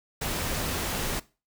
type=noise; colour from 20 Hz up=pink; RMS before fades=-30 dBFS; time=0.21-1.2 s; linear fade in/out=10 ms; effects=noise-tail reverb RT60 0.3 s tail -19 dB re dry